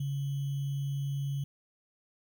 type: tone with sample-and-hold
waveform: sine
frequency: 139.4 Hz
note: C#3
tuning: 10 cents sharp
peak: -30 dBFS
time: 0-1.44 s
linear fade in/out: 5 ms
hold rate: 3150 Hz
effects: none